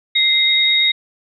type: tone pair together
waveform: sine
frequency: 2093 / 3751 Hz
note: C7 / A#7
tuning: 0 / +10 cents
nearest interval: minor seventh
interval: 1010 cents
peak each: -17 / -13 dBFS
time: 0.15-0.92 s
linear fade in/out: 10 ms
effects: none